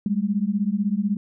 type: beating tone pair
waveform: sine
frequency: 196 / 212 Hz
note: G3 / G#3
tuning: 0 / +36 cents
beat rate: 16 Hz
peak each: -23 dBFS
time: 0.06-1.17 s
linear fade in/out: 2 ms
effects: none